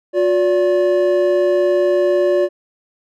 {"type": "tone pair together", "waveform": "triangle", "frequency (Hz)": [359.3, 577], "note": ["F4", "D5"], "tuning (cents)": [49, -31], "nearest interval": "minor sixth", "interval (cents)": 820, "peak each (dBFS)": -13, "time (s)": [0.13, 2.49], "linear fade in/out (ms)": 50, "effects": []}